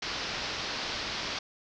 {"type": "low-pass noise", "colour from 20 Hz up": "white", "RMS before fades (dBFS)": -35, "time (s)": [0.02, 1.39], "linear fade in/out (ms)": 5, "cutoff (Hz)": 5400, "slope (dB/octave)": 48, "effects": []}